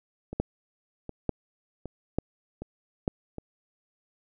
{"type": "two click trains", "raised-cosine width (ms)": 2, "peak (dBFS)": [-12, -23], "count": [4, 5], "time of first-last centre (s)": [[0.4, 3.079], [0.33, 3.383]], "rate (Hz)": [1.12, 1.31], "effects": []}